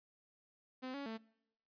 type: tone with pitch steps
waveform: sawtooth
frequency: 257.2 / 280.8 / 223 Hz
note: C4 / C#4 / A3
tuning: -30 / +22 / +23 cents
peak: -38 dBFS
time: 0.82-1.18 s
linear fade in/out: 20 ms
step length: 120 ms
effects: noise-tail reverb RT60 0.8 s tail -24 dB re dry + resampled to 11025 Hz